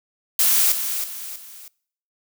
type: noise with echo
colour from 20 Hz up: blue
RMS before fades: -17 dBFS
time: 0.39-0.72 s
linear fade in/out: 2 ms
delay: 320 ms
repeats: 3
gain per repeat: -8 dB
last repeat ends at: 1.68 s
effects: noise-tail reverb RT60 0.6 s tail -24 dB re dry